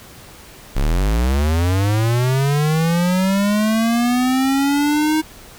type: linear sweep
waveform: square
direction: up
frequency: 30.87 to 315 Hz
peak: -15 dBFS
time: 0.75-5.22 s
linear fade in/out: 20 ms
effects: pink hiss -41 dBFS RMS until 5.58 s